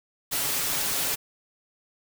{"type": "noise with comb filter", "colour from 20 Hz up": "white", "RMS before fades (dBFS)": -27, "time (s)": [0.31, 1.16], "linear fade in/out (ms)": 20, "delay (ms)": 7.1, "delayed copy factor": 0.6, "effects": []}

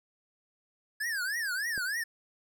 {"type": "tone with vibrato", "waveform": "square", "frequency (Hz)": 1658, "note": "G#6", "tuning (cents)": -3, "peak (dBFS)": -31, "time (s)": [1, 2.04], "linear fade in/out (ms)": 10, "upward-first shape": "triangle", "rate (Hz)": 3.3, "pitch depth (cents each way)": 280}
{"type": "click", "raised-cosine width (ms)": 2, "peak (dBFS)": -30, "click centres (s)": 1.778}
{"effects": []}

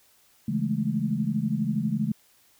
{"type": "chord", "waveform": "sine", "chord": "A major seventh", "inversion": "first", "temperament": "equal", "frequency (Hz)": [138.59, 164.81, 207.7, 220], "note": ["C#3", "E3", "G#3", "A3"], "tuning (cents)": [0, 0, 0, 0], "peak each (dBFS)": [-31, -31, -28, -28], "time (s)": [0.48, 2.12], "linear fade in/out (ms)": 5, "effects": ["white hiss -61 dBFS RMS until 2.59 s"]}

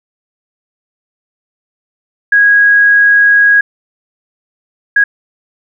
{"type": "tone bursts at uneven times", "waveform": "sine", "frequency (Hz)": 1650, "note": "G#6", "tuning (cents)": -12, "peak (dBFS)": -4, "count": 2, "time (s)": [[2.32, 3.61], [4.96, 5.04]], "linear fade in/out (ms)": 5, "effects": []}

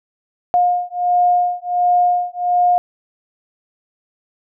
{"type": "beating tone pair", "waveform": "sine", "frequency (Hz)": [712, 713.4], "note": ["F5", "F5"], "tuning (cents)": [33, 37], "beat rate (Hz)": 1.4, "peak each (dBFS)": -16, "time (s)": [0.54, 2.78], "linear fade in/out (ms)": 0, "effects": []}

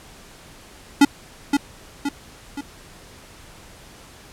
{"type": "tone with echo", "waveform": "square", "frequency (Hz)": 283.4, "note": "C#4", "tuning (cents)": 38, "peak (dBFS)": -9, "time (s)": [1.01, 1.05], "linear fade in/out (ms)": 5, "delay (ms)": 520, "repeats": 3, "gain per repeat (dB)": -6, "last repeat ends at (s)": 2.61, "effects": ["pink hiss -45 dBFS RMS until 4.32 s", "low-pass 11000 Hz 12 dB/octave"]}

